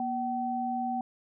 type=tone pair together; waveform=sine; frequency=240 / 763.4 Hz; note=B3 / G5; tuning=-49 / -46 cents; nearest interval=octave + minor sixth; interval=2003 cents; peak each=-33 / -30 dBFS; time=0-1.01 s; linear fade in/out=2 ms; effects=none